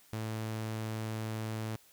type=tone; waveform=sawtooth; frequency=110 Hz; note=A2; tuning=in tune; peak=-31 dBFS; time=0.13-1.76 s; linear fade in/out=0 ms; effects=white hiss -62 dBFS RMS until 1.92 s